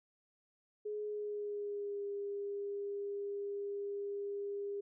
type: tone with pitch glide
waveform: sine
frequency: 420 to 403.6 Hz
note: G#4 to G#4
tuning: +19 to -49 cents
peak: -37 dBFS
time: 0.85-4.81 s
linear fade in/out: 10 ms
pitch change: -68 cents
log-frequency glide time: 1.05-2.04 s
effects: none